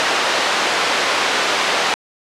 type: band-pass noise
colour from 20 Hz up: pink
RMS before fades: -18 dBFS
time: 0-1.94 s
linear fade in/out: 0 ms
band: 570 to 4600 Hz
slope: 12 dB/octave
effects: low-pass 10000 Hz 12 dB/octave